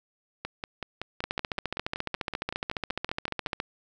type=two click trains; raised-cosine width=0.3 ms; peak=-17 / -13 dBFS; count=17 / 35; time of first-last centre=0.45-3.469 / 1.24-3.601 s; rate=5.3 / 14.4 Hz; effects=none